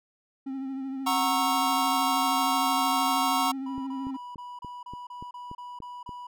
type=tone with vibrato; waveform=triangle; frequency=267.7 Hz; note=C4; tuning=40 cents sharp; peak=-29 dBFS; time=0.46-4.17 s; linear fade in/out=10 ms; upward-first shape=triangle; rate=13 Hz; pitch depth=40 cents each way
type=chord; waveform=square; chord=F# dominant seventh; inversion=none; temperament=equal with one note detuned; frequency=740 / 932.3 / 1094.1 / 1318.5 Hz; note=F#5 / A#5 / C#6 / E6; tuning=0 / 0 / -23 / 0 cents; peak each=-30 / -29 / -29 / -32 dBFS; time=1.06-3.52 s; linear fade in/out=10 ms
type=tone bursts; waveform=triangle; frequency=980 Hz; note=B5; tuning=14 cents flat; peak=-36 dBFS; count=11; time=3.66-6.27 s; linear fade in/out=5 ms; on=210 ms; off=30 ms
type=click train; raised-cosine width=3 ms; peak=-29 dBFS; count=9; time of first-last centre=3.78-6.092 s; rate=3.46 Hz
effects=none